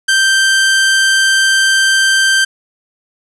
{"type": "tone", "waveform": "sawtooth", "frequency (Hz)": 1566, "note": "G6", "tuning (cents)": -2, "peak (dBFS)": -5, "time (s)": [0.08, 2.45], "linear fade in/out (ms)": 10, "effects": ["resampled to 24000 Hz", "7-bit"]}